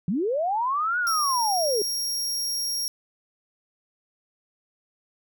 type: linear two-way sweep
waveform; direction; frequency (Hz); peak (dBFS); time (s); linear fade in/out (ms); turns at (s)
sine; up then down; 155.56 to 1486 to 393.7; -22; 0.08-1.82; 2; 0.99
type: tone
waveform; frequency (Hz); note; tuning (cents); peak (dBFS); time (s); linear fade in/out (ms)
sawtooth; 5590; F8; +1; -23; 1.07-2.88; 0
effects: none